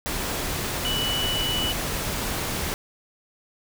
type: tone in noise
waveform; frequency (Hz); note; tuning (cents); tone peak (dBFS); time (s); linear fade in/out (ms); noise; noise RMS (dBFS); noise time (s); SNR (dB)
sine; 2960; F#7; 0; -25; 0.85-1.72; 0; pink; -28; 0.06-2.74; 0
effects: none